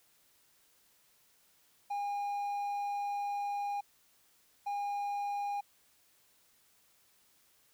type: tone bursts at uneven times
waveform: triangle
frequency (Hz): 812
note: G#5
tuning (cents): -39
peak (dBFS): -31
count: 2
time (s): 1.9-3.81 / 4.66-5.61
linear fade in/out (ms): 10
effects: white hiss -68 dBFS RMS until 7.73 s